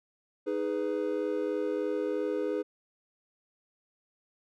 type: chord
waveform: triangle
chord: G# minor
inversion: second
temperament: just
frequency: 311.5 / 415.3 / 498.4 Hz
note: D#4 / G#4 / B4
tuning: +2 / 0 / +16 cents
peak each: -32 / -30 / -31 dBFS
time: 0.46-2.63 s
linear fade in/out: 20 ms
effects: none